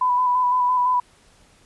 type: tone with vibrato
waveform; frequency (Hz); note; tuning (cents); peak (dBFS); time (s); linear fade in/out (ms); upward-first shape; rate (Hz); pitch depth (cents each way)
sine; 995; B5; +13; -16; 0.01-1; 5; square; 5.9; 19
effects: pink hiss -55 dBFS RMS until 1.65 s + resampled to 24000 Hz